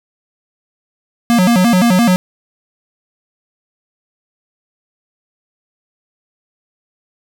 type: tone with vibrato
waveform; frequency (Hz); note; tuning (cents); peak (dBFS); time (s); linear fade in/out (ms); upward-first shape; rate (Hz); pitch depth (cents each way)
square; 207.7; G#3; 0; -9; 1.3-2.16; 0; square; 5.8; 220
effects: none